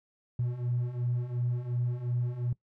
triangle beating tone pair, 120.2 / 123 Hz, B2 / B2, -46 / -7 cents, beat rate 2.8 Hz, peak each -31 / -27 dBFS, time 0.39-2.53 s, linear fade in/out 5 ms, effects noise-tail reverb RT60 0.1 s tail -23 dB re dry + tanh soft clip ceiling -22 dBFS

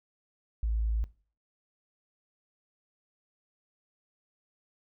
sine tone, 55 Hz, A1, in tune, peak -26 dBFS, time 0.63-1.04 s, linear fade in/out 0 ms, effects noise-tail reverb RT60 0.4 s tail -19 dB re dry

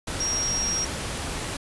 sine tone in noise, 5620 Hz, F8, 10 cents sharp, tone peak -24 dBFS, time 0.2-0.85 s, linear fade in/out 5 ms, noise pink, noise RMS -31 dBFS, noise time 0.07-1.57 s, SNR +4 dB, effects resampled to 24000 Hz

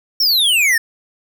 square exponential sweep, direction down, 5588 to 1760 Hz, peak -12 dBFS, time 0.2-0.78 s, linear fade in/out 5 ms, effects none

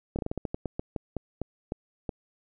slowing click train, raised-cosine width 2 ms, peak -17 dBFS, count 15, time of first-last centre 0.16-2.092 s, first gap 28 ms, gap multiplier 1.22, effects none

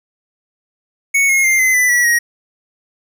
square tone with pitch steps, 2217 / 2159 / 2102 / 2047 / 1993.5 / 1941.2 / 1890.3 Hz, C#7 / C#7 / C7 / C7 / B6 / B6 / A#6, 0 / -46 / +7 / -38 / +16 / -30 / +24 cents, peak -11 dBFS, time 1.14-2.19 s, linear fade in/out 10 ms, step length 150 ms, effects none

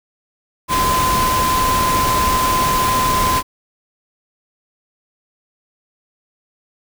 sine tone in noise, 1026 Hz, C6, 34 cents flat, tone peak -15 dBFS, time 0.68-3.43 s, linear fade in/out 50 ms, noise pink, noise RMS -20 dBFS, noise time 0.68-3.43 s, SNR +2 dB, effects none

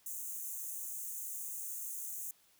white high-pass noise, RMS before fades -42 dBFS, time 0.06-2.31 s, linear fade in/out 2 ms, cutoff 6200 Hz, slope 96 dB/octave, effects white hiss -68 dBFS RMS until 2.59 s

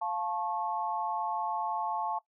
sine chord, F augmented, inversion none, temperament just, 698.5 / 873.1 / 1091.3 Hz, F5 / A5 / C#6, 0 / -14 / -27 cents, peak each -37 / -32 / -37 dBFS, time 0.01-2.19 s, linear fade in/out 10 ms, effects noise-tail reverb RT60 0.1 s tail -18 dB re dry

